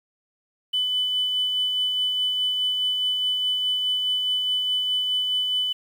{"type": "tone with tremolo", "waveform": "sine", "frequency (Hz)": 3000, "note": "F#7", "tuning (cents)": 23, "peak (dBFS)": -19, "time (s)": [0.73, 5.73], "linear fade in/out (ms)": 10, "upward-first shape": "sine", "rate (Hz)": 4.8, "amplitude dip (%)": 30, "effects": ["tanh soft clip ceiling -15 dBFS", "8-bit"]}